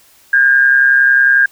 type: tone with amplitude modulation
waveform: sine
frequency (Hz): 1613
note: G6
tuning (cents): +49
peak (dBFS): -4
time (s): 0.33-1.46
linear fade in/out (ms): 5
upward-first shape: sine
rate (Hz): 131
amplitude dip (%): 55
effects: white hiss -48 dBFS RMS until 1.51 s